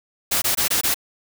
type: noise bursts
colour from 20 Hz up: white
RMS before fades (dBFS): -20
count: 5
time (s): 0.31-0.944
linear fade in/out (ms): 10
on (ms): 110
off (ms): 21
effects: none